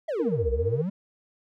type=exponential two-way sweep; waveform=triangle; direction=down then up; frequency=684 to 59.7 to 205.7 Hz; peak=-24 dBFS; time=0.08-0.9 s; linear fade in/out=10 ms; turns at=0.51 s
type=tone with tremolo; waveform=sine; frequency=466.2 Hz; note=A#4; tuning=in tune; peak=-21 dBFS; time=0.19-0.82 s; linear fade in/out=10 ms; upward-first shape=sine; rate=15 Hz; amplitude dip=90%
effects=none